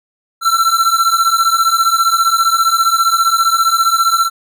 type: beating tone pair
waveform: square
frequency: 1339 / 1354 Hz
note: E6 / E6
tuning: +27 / +46 cents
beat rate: 15 Hz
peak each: -14 dBFS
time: 0.41-4.3 s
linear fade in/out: 50 ms
effects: none